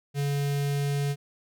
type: tone with notch filter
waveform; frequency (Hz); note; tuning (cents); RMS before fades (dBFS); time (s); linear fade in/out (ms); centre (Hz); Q
square; 142.1; C#3; +43; -27; 0.14-1.16; 50; 1100; 1.3
effects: none